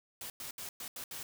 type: noise bursts at uneven times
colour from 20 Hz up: white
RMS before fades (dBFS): -43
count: 6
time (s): 0.21-0.3 / 0.4-0.51 / 0.58-0.69 / 0.8-0.88 / 0.96-1.04 / 1.11-1.23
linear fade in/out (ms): 2
effects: none